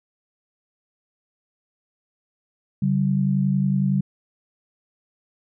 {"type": "tone pair together", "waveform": "sine", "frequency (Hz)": [140.5, 191.4], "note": ["C#3", "G3"], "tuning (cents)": [24, -41], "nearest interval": "perfect fourth", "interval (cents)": 535, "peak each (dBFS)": [-21, -20], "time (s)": [2.82, 4.01], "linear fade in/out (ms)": 5, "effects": []}